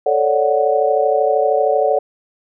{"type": "chord", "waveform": "sine", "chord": "D major seventh", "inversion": "second", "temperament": "equal", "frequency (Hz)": [440, 554.4, 587.3, 740], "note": ["A4", "C#5", "D5", "F#5"], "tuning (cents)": [0, 0, 0, 0], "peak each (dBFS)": -18, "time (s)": [0.06, 1.99], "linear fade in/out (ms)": 5, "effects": []}